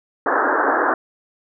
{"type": "band-pass noise", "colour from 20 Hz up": "white", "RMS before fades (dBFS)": -18, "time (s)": [0.26, 0.94], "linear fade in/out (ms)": 2, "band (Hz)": [260, 1700], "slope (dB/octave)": 96, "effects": []}